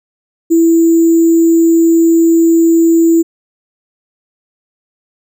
sine tone with sample-and-hold, 331.1 Hz, E4, 8 cents sharp, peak -5 dBFS, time 0.5-3.23 s, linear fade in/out 20 ms, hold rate 7350 Hz, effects none

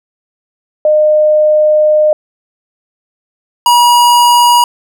sine / square tone pair in turn, 610 / 961.9 Hz, D#5 / B5, -34 / -46 cents, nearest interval minor sixth, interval 788 cents, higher second, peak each -5 dBFS, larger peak neither, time 0.85-2.13 / 3.66-4.64 s, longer first, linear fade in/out 2 ms, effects none

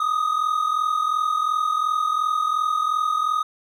triangle tone pair together, 1213 / 1255.8 Hz, D#6 / D#6, -44 / +16 cents, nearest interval minor second, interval 60 cents, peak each -23 / -19 dBFS, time 0-3.43 s, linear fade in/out 5 ms, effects none

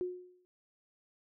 sine tone with exponential decay, 361.6 Hz, F#4, 40 cents flat, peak -30 dBFS, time 0.01-0.45 s, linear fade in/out 0 ms, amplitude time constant 95 ms, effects none

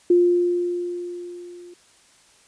sine tone with level ramp, 351.6 Hz, F4, 12 cents sharp, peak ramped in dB -11 to -40 dBFS, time 0.1-1.74 s, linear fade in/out 5 ms, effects white hiss -55 dBFS RMS until 2.47 s + resampled to 22050 Hz

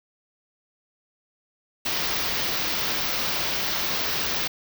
white band-stop noise, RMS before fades -26 dBFS, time 1.85-4.48 s, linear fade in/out 10 ms, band 5900 to 16000 Hz, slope 48 dB/octave, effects none

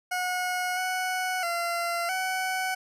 20% pulse tone with pitch steps, 728 / 740 / 686 / 750 Hz, F#5 / F#5 / F5 / F#5, -28 / 0 / -31 / +23 cents, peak -22 dBFS, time 0.11-2.75 s, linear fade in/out 10 ms, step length 660 ms, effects resampled to 32000 Hz

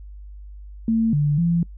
sine tone with pitch steps, 225.3 / 146.7 / 169.9 Hz, A3 / D3 / F3, +41 / -2 / -47 cents, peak -16 dBFS, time 0.88-1.63 s, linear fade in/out 2 ms, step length 250 ms, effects noise-tail reverb RT60 0.1 s tail -26 dB re dry + added 50 Hz sine -36 dBFS peak until 1.77 s

